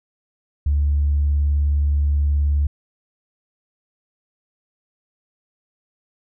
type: tone with vibrato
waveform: sine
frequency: 72.4 Hz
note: D2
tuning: 24 cents flat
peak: -14 dBFS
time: 0.66-2.67 s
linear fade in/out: 5 ms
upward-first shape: square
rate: 19 Hz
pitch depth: 13 cents each way
effects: tanh soft clip ceiling -11 dBFS